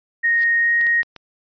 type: tone with pitch glide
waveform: sine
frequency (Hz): 1862 to 1872.8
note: A#6 to A#6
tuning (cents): -2 to +8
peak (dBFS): -14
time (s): 0.23-1.03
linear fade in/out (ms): 20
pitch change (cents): +10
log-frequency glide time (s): 0.6-0.72
type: noise with exponential growth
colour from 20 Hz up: blue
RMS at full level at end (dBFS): -27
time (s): 0.3-0.44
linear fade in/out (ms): 5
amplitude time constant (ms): 29
type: clicks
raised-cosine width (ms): 0.2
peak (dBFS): -19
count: 4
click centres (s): 0.812 / 0.868 / 1.031 / 1.163
effects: resampled to 11025 Hz